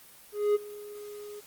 triangle tone with ADSR envelope, 415.3 Hz, G#4, in tune, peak -18 dBFS, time 0.32-1.41 s, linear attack 230 ms, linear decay 22 ms, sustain -20 dB, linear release 20 ms, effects white hiss -53 dBFS RMS until 1.46 s + Opus 24 kbps

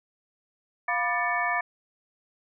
sine tone cluster, 703 / 985 / 1191 / 1764 / 2240 Hz, F5 / B5 / D6 / A6 / C#7, +11 / -5 / +24 / +4 / +18 cents, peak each -30 / -31 / -32 / -28 / -32 dBFS, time 0.88-1.61 s, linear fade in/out 5 ms, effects none

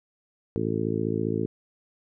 harmonic tone, 55 Hz, A1, in tune, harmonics 2 / 3 / 4 / 5 / 6 / 7 / 8, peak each -32 / -32 / -32 / -32 / -32 / -32 / -32 dBFS, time 0.56-1.46 s, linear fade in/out 0 ms, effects none

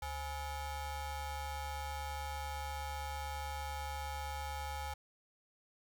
40% pulse ring-modulated tone, 454.4 Hz, A#4, 44 cents flat, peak -35 dBFS, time 0.02-4.94 s, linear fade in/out 5 ms, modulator 382 Hz, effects none

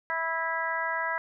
harmonic tone, 327.6 Hz, E4, 11 cents flat, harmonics 2 / 3 / 4 / 5 / 6, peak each -36 / -32 / -36 / -32 / -34 dBFS, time 0.1-1.18 s, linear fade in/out 0 ms, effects none

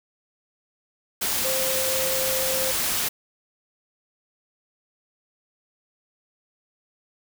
sine tone in noise, 525 Hz, C5, 6 cents sharp, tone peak -27 dBFS, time 1.44-2.72 s, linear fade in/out 10 ms, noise white, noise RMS -25 dBFS, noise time 1.21-3.09 s, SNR -5 dB, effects none

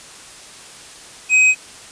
triangle tone with tanh clipping, 2524 Hz, D#7, 24 cents sharp, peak -11 dBFS, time 1.29-1.55 s, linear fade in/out 50 ms, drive 14 dB, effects white hiss -39 dBFS RMS until 1.91 s + resampled to 22050 Hz

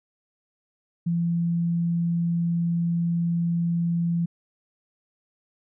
sine tone, 169.9 Hz, F3, 47 cents flat, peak -21 dBFS, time 1.06-4.26 s, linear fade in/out 10 ms, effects none

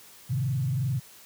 sine tone with frequency modulation, 130.81 Hz, C3, in tune, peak -24 dBFS, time 0.29-1 s, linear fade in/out 20 ms, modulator 22.6 Hz, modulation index 0.87, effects white hiss -51 dBFS RMS until 1.25 s + high-pass 60 Hz 12 dB/octave

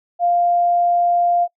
sine tone, 698.5 Hz, F5, in tune, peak -13 dBFS, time 0.19-1.48 s, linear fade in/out 50 ms, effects noise-tail reverb RT60 0.1 s tail -23 dB re dry

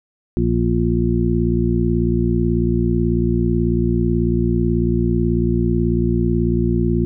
harmonic tone, 58.2 Hz, A#1, 2 cents flat, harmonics 1 / 2 / 3 / 4 / 6, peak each -21 / -21 / -21 / -21 / -21 dBFS, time 0.37-7.05 s, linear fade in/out 0 ms, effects none

